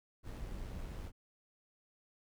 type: noise with amplitude modulation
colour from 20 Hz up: brown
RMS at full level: -42 dBFS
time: 0.23-1.12 s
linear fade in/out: 50 ms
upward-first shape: sine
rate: 96.4 Hz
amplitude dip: 30%
effects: none